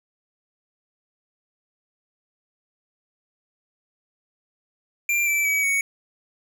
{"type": "tone with pitch steps", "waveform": "square", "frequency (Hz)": [2375, 2326, 2278, 2231], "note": ["D7", "D7", "C#7", "C#7"], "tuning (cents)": [19, -17, 47, 11], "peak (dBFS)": -20, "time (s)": [5.09, 5.81], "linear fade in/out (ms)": 2, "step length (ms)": 180, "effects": []}